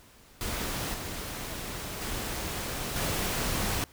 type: noise with level steps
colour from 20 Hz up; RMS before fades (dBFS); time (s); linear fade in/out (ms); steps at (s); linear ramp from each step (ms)
pink; -33 / -37 / -34 / -30; 0.41-3.84; 0; 0.94 / 2.01 / 2.96; 2
effects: pink hiss -56 dBFS RMS until 3.92 s